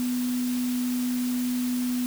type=tone in noise; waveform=sine; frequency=248 Hz; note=B3; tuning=7 cents sharp; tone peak=-24 dBFS; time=0-2.06 s; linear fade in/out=0 ms; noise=white; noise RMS=-38 dBFS; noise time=0-2.06 s; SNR=+11 dB; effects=none